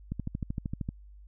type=click train; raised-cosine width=5 ms; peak=-20 dBFS; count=11; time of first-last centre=0.12-0.889 s; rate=13 Hz; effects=added 50 Hz sine -48 dBFS peak until 1.27 s